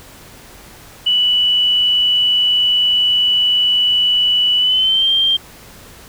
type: tone with pitch glide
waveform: sine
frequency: 2960 to 3172 Hz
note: F#7 to G7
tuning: 0 to +20 cents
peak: -11 dBFS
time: 1.06-5.37 s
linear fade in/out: 10 ms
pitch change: +120 cents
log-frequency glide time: 4.57-5.1 s
effects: pink hiss -40 dBFS RMS until 6.08 s